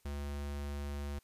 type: tone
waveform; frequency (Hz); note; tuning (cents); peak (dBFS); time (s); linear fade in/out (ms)
square; 71.6; D2; -43; -38; 0.05-1.19; 5
effects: white hiss -71 dBFS RMS until 1.23 s + resampled to 32000 Hz